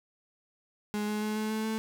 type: tone with pitch steps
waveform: 35% pulse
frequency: 209.1 / 211.3 / 213.5 / 215.7 / 218 / 220.3 Hz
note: G#3 / G#3 / G#3 / A3 / A3 / A3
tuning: +12 / +30 / +48 / -34 / -16 / +2 cents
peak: -28 dBFS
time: 0.94-1.78 s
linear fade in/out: 0 ms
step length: 140 ms
effects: none